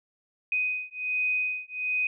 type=beating tone pair; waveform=sine; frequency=2500 / 2501.3 Hz; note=D#7 / D#7; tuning=+8 / +9 cents; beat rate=1.3 Hz; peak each=-29 dBFS; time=0.52-2.07 s; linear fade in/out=2 ms; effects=none